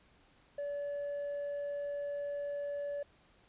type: tone with tanh clipping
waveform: sine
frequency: 574 Hz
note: D5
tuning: 40 cents flat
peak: -36 dBFS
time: 0.58-3.03 s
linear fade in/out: 5 ms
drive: 2 dB
effects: pink hiss -66 dBFS RMS until 3.48 s + resampled to 8000 Hz